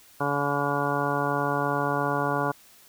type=harmonic tone; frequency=142.9 Hz; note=D3; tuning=47 cents flat; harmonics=1 / 2 / 3 / 4 / 5 / 6 / 7 / 8 / 10; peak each=-32 / -32 / -32 / -32 / -32 / -32 / -32 / -32 / -32 dBFS; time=0.2-2.52 s; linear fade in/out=10 ms; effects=white hiss -54 dBFS RMS until 2.88 s